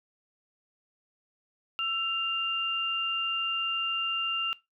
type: tone pair together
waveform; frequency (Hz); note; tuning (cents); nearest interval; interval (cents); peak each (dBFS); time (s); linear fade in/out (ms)
sine; 1333.1 / 2794; E6 / F7; +19 / 0; octave + minor second; 1281; -34 / -28; 1.79-4.53; 0
effects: noise-tail reverb RT60 0.2 s tail -19 dB re dry